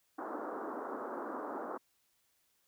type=band-pass noise; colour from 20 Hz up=pink; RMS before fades=-41 dBFS; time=0.18-1.78 s; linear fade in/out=10 ms; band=250 to 1400 Hz; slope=48 dB/octave; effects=white hiss -75 dBFS RMS until 2.67 s